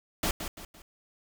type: noise with echo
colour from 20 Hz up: pink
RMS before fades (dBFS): -28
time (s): 0.23-0.31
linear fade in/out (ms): 2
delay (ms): 170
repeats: 3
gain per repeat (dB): -8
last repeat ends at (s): 0.82
effects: none